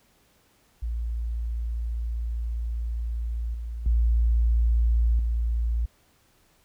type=tone with level steps; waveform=sine; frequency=57.5 Hz; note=A#1; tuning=23 cents flat; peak=-26 / -30 / -18 / -22 dBFS; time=0.82-5.86 s; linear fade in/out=10 ms; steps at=3.54 / 3.86 / 5.19 s; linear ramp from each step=2 ms; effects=pink hiss -63 dBFS RMS until 6.64 s